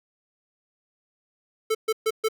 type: tone bursts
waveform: square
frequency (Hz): 440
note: A4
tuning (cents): 0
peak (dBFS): -21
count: 4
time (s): 1.7-2.286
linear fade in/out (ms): 10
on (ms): 49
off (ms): 130
effects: none